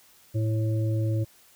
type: harmonic tone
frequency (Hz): 110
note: A2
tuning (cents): 0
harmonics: 1 / 3 / 5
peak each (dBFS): -23 / -33 / -37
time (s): 0.34-1.25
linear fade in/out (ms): 20
effects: white hiss -57 dBFS RMS until 1.55 s